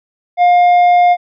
sine tone with tanh clipping, 709 Hz, F5, 26 cents sharp, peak -7 dBFS, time 0.37-1.17 s, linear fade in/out 50 ms, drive 6 dB, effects none

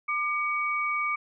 sine tone pair together, 1197 / 2260 Hz, D6 / C#7, +33 / +33 cents, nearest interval major seventh, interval 1100 cents, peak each -28 dBFS, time 0.08-1.16 s, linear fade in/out 10 ms, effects none

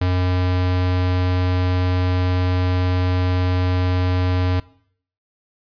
square tone, 90.9 Hz, F#2, 30 cents flat, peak -17 dBFS, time 0.01-4.6 s, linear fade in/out 5 ms, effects noise-tail reverb RT60 0.6 s tail -20 dB re dry + resampled to 11025 Hz

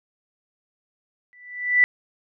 sine tone with exponential growth, 1975.5 Hz, B6, in tune, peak -10 dBFS, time 1.33-1.84 s, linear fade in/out 0 ms, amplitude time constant 110 ms, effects none

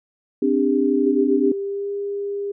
sine chord, C suspended second, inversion none, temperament equal with one note detuned, 261.6 / 293.7 / 399.8 Hz, C4 / D4 / G4, 0 / 0 / +34 cents, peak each -20 / -20 / -20 dBFS, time 0.42-1.52 s, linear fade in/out 5 ms
sine tone with pitch glide, 392 to 402.8 Hz, G4 to G4, 0 to +47 cents, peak -23 dBFS, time 1.06-2.52 s, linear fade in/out 10 ms, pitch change +47 cents, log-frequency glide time 1.4-1.9 s
effects none

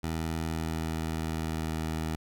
15% pulse tone with pitch glide, 81.1 to 79.66 Hz, E2 to D#2, -28 to +41 cents, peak -24 dBFS, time 0.03-2.16 s, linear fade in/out 10 ms, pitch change -31 cents, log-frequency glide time 0.16-1.76 s, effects none

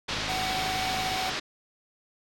white low-pass noise, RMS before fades -32 dBFS, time 0.08-1.4 s, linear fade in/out 10 ms, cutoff 4800 Hz, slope 24 dB/octave
click train, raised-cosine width 3 ms, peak -29 dBFS, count 56, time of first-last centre 0.11-1.158 s, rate 52.5 Hz
square tone, 752 Hz, F#5, 28 cents sharp, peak -31 dBFS, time 0.28-1.31 s, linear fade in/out 20 ms
effects none

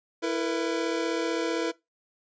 square tone cluster, 330.7 / 455.6 / 491.2 / 666 Hz, E4 / A#4 / B4 / E5, +6 / -40 / -9 / +18 cents, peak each -30 / -32 / -33 / -37 dBFS, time 0.22-1.72 s, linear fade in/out 20 ms, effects noise-tail reverb RT60 0.2 s tail -20 dB re dry + resampled to 16000 Hz

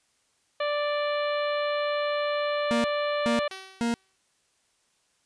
harmonic tone, 587.3 Hz, D5, in tune, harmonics 1 / 2 / 3 / 4 / 5 / 6 / 7, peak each -26 / -32 / -36 / -38 / -40 / -42 / -43 dBFS, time 0.6-3.48 s, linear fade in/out 5 ms
40% pulse tone bursts, 234 Hz, A#3, 7 cents sharp, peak -23 dBFS, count 3, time 2.71-3.94 s, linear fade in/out 0 ms, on 130 ms, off 420 ms
5% pulse tone with exponential decay, 381.4 Hz, G4, 47 cents flat, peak -24 dBFS, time 3.51-4.16 s, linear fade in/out 2 ms, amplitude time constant 140 ms
effects white hiss -69 dBFS RMS until 5.25 s + resampled to 22050 Hz

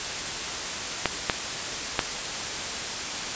clicks, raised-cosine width 0.3 ms, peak -4 dBFS, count 3, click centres 1.057 / 1.298 / 1.992 s, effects white hiss -30 dBFS RMS until 3.35 s + resampled to 16000 Hz

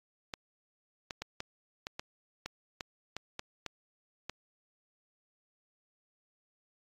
clicks, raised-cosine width 0.2 ms, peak -20 dBFS, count 12, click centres 0.338 / 1.108 / 1.22 / 1.404 / 1.869 / 1.995 / 2.46 / 2.808 / 3.166 / 3.394 / 3.663 / 4.296 s, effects AAC 32 kbps

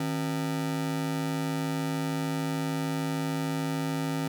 40% pulse ring-modulated tone, 213.4 Hz, G#3, 47 cents sharp, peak -24 dBFS, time 0-4.28 s, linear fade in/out 5 ms, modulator 56.7 Hz, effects none

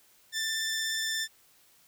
15% pulse tone with vibrato, 1776 Hz, A6, 16 cents sharp, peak -23 dBFS, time 0.32-1.28 s, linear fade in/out 50 ms, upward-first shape sine, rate 17 Hz, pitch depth 10 cents each way, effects white hiss -62 dBFS RMS until 1.87 s

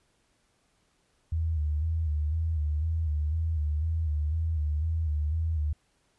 sine tone with vibrato, 78.1 Hz, D#2, 7 cents sharp, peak -25 dBFS, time 1.32-5.73 s, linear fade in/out 5 ms, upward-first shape square, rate 2 Hz, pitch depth 65 cents each way, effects pink hiss -70 dBFS RMS until 6.18 s + resampled to 24000 Hz

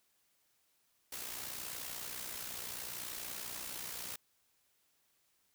white noise with amplitude modulation, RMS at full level -41 dBFS, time 1.12-4.16 s, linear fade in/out 5 ms, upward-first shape sine, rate 60.7 Hz, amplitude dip 55%, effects white hiss -75 dBFS RMS until 5.54 s

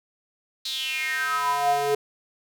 square tone with high-pass filter sweep, 142.7 Hz, D3, 49 cents flat, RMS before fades -25 dBFS, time 0.65-1.95 s, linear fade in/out 5 ms, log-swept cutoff 4100 to 460 Hz, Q 6.8, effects none

